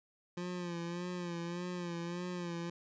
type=tone with vibrato; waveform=25% pulse; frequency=174.61 Hz; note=F3; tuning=in tune; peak=-34 dBFS; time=0.37-2.7 s; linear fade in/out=5 ms; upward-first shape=sine; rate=1.7 Hz; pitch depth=51 cents each way; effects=resampled to 16000 Hz